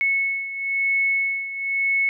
sine beating tone pair, 2200 / 2201 Hz, C#7 / C#7, -14 / -13 cents, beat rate 1 Hz, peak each -21 / -26 dBFS, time 0.01-2.09 s, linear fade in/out 0 ms, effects none

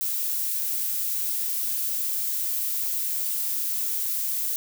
violet noise, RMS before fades -27 dBFS, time 0.01-4.56 s, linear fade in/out 0 ms, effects none

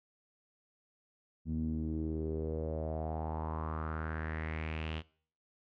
sawtooth tone with low-pass filter sweep, 78.9 Hz, D#2, 25 cents sharp, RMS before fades -37 dBFS, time 1.45-5.03 s, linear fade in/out 50 ms, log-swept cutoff 210 to 3100 Hz, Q 4.7, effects noise-tail reverb RT60 0.5 s tail -21 dB re dry

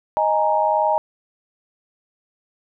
sine chord, D# suspended fourth, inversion none, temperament equal, 622.3 / 830.6 / 932.3 Hz, D#5 / G#5 / A#5, 0 / 0 / 0 cents, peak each -20 dBFS, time 0.17-0.98 s, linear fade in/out 0 ms, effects none

